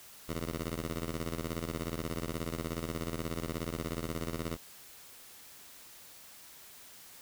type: ring-modulated tone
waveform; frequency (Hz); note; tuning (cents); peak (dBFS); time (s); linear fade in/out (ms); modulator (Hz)
10% pulse; 82.41; E2; 0; -24; 0.28-4.57; 10; 32.9
effects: white hiss -53 dBFS RMS until 7.21 s